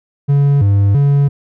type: tone with vibrato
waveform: triangle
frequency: 119.1 Hz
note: A#2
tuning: 38 cents sharp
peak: -6 dBFS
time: 0.28-1.29 s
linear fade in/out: 20 ms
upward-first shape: square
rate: 1.5 Hz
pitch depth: 300 cents each way
effects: none